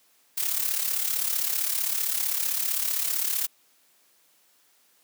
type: noise with amplitude modulation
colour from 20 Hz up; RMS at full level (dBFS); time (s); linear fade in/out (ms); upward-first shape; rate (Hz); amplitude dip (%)
blue; -24; 0.37-3.47; 10; sine; 35.5; 65
effects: white hiss -63 dBFS RMS until 5.03 s + high-pass 200 Hz 12 dB/octave